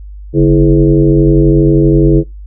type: tone with frequency modulation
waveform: sine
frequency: 236.2 Hz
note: A#3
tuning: 23 cents sharp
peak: -4 dBFS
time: 0.33-2.24 s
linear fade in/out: 50 ms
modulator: 92.4 Hz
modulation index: 2.1
effects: noise-tail reverb RT60 0.2 s tail -24 dB re dry + added 50 Hz sine -26 dBFS peak until 2.46 s